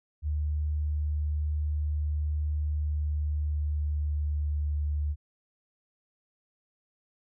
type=tone with pitch glide; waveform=sine; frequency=75.1 to 74.02 Hz; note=D2 to D2; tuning=+39 to +14 cents; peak=-26 dBFS; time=0.22-5.16 s; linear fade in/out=50 ms; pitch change=-25 cents; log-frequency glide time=2.87-4.74 s; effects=none